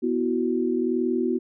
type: chord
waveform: sine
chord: B suspended fourth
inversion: none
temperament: just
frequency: 246.9 / 329.3 / 370.4 Hz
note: B3 / E4 / F#4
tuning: 0 / -2 / +2 cents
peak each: -25 / -27 / -25 dBFS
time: 0.02-1.39 s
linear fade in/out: 20 ms
effects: none